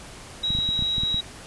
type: tone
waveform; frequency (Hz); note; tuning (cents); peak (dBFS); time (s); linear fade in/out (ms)
sine; 3845; B7; -47; -22; 0.43-1.21; 10
type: clicks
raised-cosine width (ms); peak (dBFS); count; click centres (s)
5; -18; 9; 0.505 / 0.551 / 0.588 / 0.69 / 0.792 / 0.824 / 0.982 / 1.035 / 1.144
effects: pink hiss -42 dBFS RMS until 1.46 s + resampled to 24000 Hz